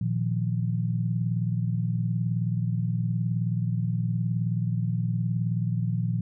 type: chord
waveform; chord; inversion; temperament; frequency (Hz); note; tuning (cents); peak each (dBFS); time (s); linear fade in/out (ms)
sine; Bb suspended fourth; none; equal; 116.54 / 155.56 / 174.61; Bb2 / Eb3 / F3; 0 / 0 / 0; -26 / -31 / -29; 0.01-6.21; 5
effects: none